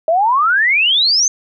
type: exponential sweep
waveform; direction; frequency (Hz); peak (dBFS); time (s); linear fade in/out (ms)
sine; up; 624 to 6440; -10; 0.08-1.28; 2
effects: none